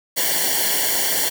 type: noise with comb filter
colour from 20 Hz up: white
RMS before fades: -20 dBFS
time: 0.16-1.3 s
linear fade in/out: 20 ms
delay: 0.79 ms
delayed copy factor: -0.85
effects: none